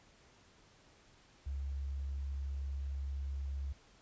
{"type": "tone", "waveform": "sine", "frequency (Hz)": 68.9, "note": "C#2", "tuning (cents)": -10, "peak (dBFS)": -36, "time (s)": [1.46, 3.73], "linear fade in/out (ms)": 10, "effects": ["pink hiss -64 dBFS RMS until 4.01 s", "resampled to 16000 Hz"]}